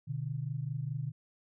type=tone pair together; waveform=sine; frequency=124.3 / 149.06 Hz; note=B2 / D3; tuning=+12 / +26 cents; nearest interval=minor third; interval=314 cents; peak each=-36 / -36 dBFS; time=0.07-1.12 s; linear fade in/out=20 ms; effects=none